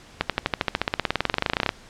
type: accelerating click train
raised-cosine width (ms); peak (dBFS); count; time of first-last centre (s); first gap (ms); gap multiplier
0.3; -4; 29; 0.21-1.691; 87; 0.96
effects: pink hiss -48 dBFS RMS until 1.89 s + low-pass 7000 Hz 12 dB/octave